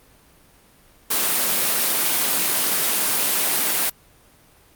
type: high-pass noise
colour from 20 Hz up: white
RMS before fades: -20 dBFS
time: 1.1-3.9 s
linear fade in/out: 10 ms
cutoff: 160 Hz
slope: 24 dB/octave
effects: pink hiss -53 dBFS RMS until 4.75 s + Opus 32 kbps